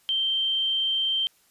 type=tone; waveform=sine; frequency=3136 Hz; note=G7; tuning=in tune; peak=-22 dBFS; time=0.09-1.27 s; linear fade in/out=0 ms; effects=white hiss -62 dBFS RMS until 1.5 s + resampled to 32000 Hz